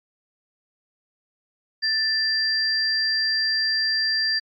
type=tone pair together; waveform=sine; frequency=1770 / 4725 Hz; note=A6 / D8; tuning=+10 / +10 cents; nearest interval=octave + perfect fourth; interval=1700 cents; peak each=-24 / -21 dBFS; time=1.82-4.4 s; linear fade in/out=20 ms; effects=MP3 48 kbps